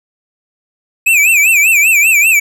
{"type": "tone with vibrato", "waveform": "square", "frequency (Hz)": 2489, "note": "D#7", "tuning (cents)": 0, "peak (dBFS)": -7, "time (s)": [1.06, 2.4], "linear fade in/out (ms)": 10, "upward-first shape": "sine", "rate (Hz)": 5.1, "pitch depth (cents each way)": 150, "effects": []}